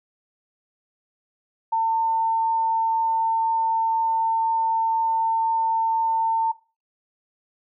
sine tone, 901 Hz, A5, 41 cents sharp, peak -18 dBFS, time 1.72-6.52 s, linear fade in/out 10 ms, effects noise-tail reverb RT60 0.3 s tail -17 dB re dry

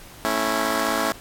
10% pulse chord, A major, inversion none, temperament just, 220 / 275 / 330 Hz, A3 / C#4 / E4, 0 / -14 / +2 cents, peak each -19 / -17 / -19 dBFS, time 0.25-1.12 s, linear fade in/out 0 ms, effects pink hiss -44 dBFS RMS until 1.2 s + AAC 64 kbps

